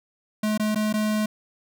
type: tone with dropouts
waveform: square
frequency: 213.7 Hz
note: G#3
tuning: 50 cents sharp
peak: -22 dBFS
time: 0.43-1.26 s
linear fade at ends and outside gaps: 5 ms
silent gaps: 0.577-0.596 / 0.748-0.757 / 0.928-0.938 s
effects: none